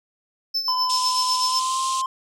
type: tone with tremolo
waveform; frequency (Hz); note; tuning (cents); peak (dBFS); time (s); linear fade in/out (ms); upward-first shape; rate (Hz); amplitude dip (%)
triangle; 5274; E8; 0; -18; 0.54-1.6; 10; triangle; 8; 75
type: tone with pitch glide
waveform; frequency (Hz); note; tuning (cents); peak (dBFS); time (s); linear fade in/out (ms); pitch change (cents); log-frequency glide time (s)
triangle; 1011 to 1049.7; B5 to C6; +40 to +5; -20; 0.68-2.06; 2; +65; 1.44-1.78
type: band-pass noise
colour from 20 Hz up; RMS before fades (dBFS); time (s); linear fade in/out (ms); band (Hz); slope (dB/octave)
white; -31; 0.89-2.02; 10; 2800 to 9100; 48
effects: none